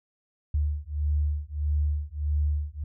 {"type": "beating tone pair", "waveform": "sine", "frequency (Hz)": [73.42, 75.02], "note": ["D2", "D2"], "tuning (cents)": [0, 37], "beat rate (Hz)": 1.6, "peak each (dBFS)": -27, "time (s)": [0.54, 2.84], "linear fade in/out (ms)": 5, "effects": []}